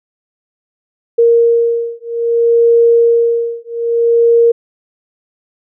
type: beating tone pair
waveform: sine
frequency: 466.2 / 466.81 Hz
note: A#4 / A#4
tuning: 0 / +2 cents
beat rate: 0.61 Hz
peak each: -11 dBFS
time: 1.18-4.52 s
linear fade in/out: 10 ms
effects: none